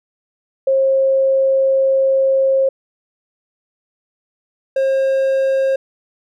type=tone pair in turn; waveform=sine / triangle; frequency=536 / 536 Hz; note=C5 / C5; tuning=+42 / +42 cents; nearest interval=unison; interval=0 cents; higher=neither; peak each=-11 dBFS; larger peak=neither; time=0.67-2.69 / 4.76-5.76 s; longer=first; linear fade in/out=5 ms; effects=none